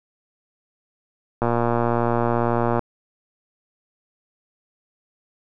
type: click train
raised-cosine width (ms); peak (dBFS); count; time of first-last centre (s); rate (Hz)
1; -7; 163; 1.42-2.793; 118
effects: none